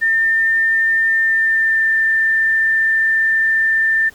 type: tone with pitch glide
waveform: sine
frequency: 1803 to 1787.4 Hz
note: A6 to A6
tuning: +42 to +27 cents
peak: -12 dBFS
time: 0.01-4.1 s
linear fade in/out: 20 ms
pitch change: -15 cents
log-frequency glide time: 1.07-1.88 s
effects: pink hiss -46 dBFS RMS until 4.14 s